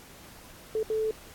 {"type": "tone bursts at uneven times", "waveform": "sine", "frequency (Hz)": 437.2, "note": "A4", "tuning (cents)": -11, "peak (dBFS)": -25, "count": 2, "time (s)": [[0.75, 0.83], [0.9, 1.11]], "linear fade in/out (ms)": 2, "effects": ["pink hiss -50 dBFS RMS until 1.34 s", "AAC 64 kbps"]}